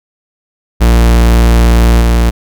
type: tone with level steps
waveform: 45% pulse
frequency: 58 Hz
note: A#1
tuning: 8 cents flat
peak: -4 / -6 dBFS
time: 0.8-2.31 s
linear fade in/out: 20 ms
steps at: 2 s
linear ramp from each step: 20 ms
effects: none